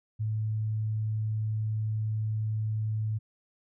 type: tone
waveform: sine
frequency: 108.6 Hz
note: A2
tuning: 22 cents flat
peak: -27 dBFS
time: 0.19-3.19 s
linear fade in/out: 20 ms
effects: none